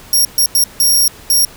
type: tone bursts at uneven times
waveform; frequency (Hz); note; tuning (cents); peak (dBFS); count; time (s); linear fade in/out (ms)
15% pulse; 5588; F8; 0; -3; 5; 0.13-0.25 / 0.38-0.46 / 0.55-0.64 / 0.8-1.08 / 1.3-1.45; 2
effects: pink hiss -38 dBFS RMS until 1.56 s